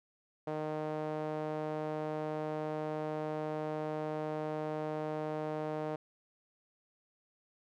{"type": "tone with band-pass filter", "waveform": "sawtooth", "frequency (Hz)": 153.9, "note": "D#3", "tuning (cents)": -19, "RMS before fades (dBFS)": -37, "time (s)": [0.47, 5.96], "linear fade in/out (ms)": 5, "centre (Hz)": 590, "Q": 1.6, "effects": []}